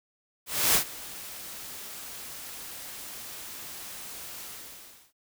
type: noise with ADSR envelope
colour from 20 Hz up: white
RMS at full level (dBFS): -21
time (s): 0.46-5.13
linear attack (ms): 290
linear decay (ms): 89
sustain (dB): -20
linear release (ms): 690
effects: none